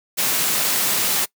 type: high-pass noise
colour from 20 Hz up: white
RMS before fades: -20 dBFS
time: 0.17-1.26 s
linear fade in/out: 20 ms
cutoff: 120 Hz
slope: 48 dB/octave
effects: noise-tail reverb RT60 0.1 s tail -22 dB re dry